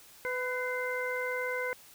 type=harmonic tone with a mistuned harmonic; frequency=501 Hz; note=B4; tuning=25 cents sharp; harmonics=1 / 2 / 3 / 4; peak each=-34 / -40 / -37 / -36 dBFS; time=0.25-1.73 s; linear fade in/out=0 ms; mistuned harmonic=4; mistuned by=+63 cents; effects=white hiss -55 dBFS RMS until 1.94 s